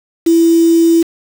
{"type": "tone with quantisation", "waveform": "sine", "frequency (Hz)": 332.4, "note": "E4", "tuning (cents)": 15, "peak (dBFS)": -6, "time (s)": [0.26, 1.03], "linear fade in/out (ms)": 10, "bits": 4, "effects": []}